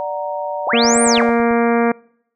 sine chord, D augmented, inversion none, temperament equal, 587.3 / 740 / 932.3 Hz, D5 / F#5 / A#5, 0 / 0 / 0 cents, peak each -23 / -27 / -25 dBFS, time 0-1.3 s, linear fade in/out 0 ms
sine linear two-way sweep, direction up then down, 480.8 to 9370 to 480.8 Hz, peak -16 dBFS, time 0.67-1.23 s, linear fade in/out 2 ms, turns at 1.03 s
harmonic tone, 234.1 Hz, A#3, 8 cents sharp, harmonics 1 / 2 / 3 / 4 / 5 / 6 / 7 / 8 / 9 / 10, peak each -16 / -16 / -21 / -26 / -26 / -28 / -29 / -32 / -32 / -32 dBFS, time 0.73-1.92 s, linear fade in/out 5 ms
click train, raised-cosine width 5 ms, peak -26 dBFS, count 7, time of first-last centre 0.85-1.511 s, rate 9.08 Hz
effects noise-tail reverb RT60 0.7 s tail -26 dB re dry

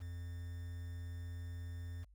triangle tone with quantisation, 86.5 Hz, F2, 16 cents flat, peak -40 dBFS, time 0-2.05 s, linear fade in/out 20 ms, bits 10, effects added 50 Hz sine -60 dBFS peak until 2.14 s

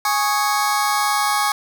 sawtooth chord, Ab suspended fourth, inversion none, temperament just, 830.6 / 1107.5 / 1245.9 Hz, Ab5 / Db6 / Eb6, 0 / -2 / +2 cents, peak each -16 / -17 / -20 dBFS, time 0.05-1.52 s, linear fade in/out 2 ms, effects none

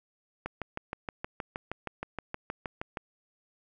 click train, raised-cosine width 0.5 ms, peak -19 dBFS, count 17, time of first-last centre 0.46-2.972 s, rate 6.37 Hz, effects none

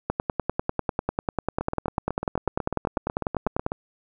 two click trains, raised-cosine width 1 ms, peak -9 / -13 dBFS, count 37 / 18, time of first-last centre 0.1-3.664 / 1.61-3.719 s, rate 10.1 / 8.06 Hz, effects none

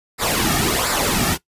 pink noise with flanger, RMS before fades -19 dBFS, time 0.18-1.38 s, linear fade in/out 50 ms, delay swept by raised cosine 0.32 to 2.02 ms, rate 1.4 Hz, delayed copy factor -0.65, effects noise-tail reverb RT60 0.1 s tail -18 dB re dry + resampled to 32000 Hz

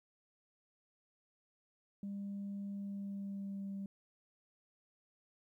sine tone with pitch glide, 200 to 196.56 Hz, G3 to G3, +35 to +5 cents, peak -38 dBFS, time 2.03-3.86 s, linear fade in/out 2 ms, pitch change -30 cents, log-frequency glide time 2.74-3.73 s, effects tanh soft clip ceiling -37 dBFS + 13-bit

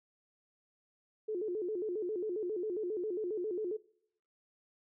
sine tone with vibrato, 392 Hz, G4, in tune, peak -33 dBFS, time 1.28-3.77 s, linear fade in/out 10 ms, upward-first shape square, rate 7.4 Hz, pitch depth 170 cents each way, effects noise-tail reverb RT60 0.7 s tail -22 dB re dry

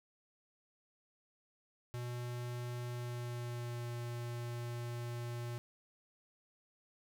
square tone with pitch glide, 121.7 to 119.54 Hz, B2 to A#2, -25 to +44 cents, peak -40 dBFS, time 1.94-5.58 s, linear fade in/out 0 ms, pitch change -31 cents, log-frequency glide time 2.89-3.91 s, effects none

